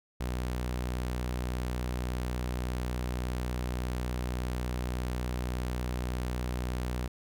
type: tone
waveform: sawtooth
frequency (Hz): 61.74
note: B1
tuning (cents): 0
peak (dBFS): -27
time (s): 0.2-7.08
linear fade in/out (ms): 10
effects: none